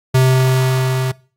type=tone with level ramp; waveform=square; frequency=130 Hz; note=C3; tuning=11 cents flat; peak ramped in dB=-9 to -17 dBFS; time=0.14-1.12 s; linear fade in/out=10 ms; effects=noise-tail reverb RT60 0.4 s tail -22 dB re dry + AAC 48 kbps